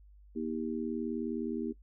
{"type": "harmonic tone", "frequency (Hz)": 79.5, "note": "D#2", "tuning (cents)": 38, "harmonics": [3, 4, 5], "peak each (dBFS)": [-35, -37, -39], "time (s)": [0.35, 1.73], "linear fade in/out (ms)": 20, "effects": ["noise-tail reverb RT60 0.1 s tail -18 dB re dry", "added 50 Hz sine -54 dBFS peak until 1.82 s"]}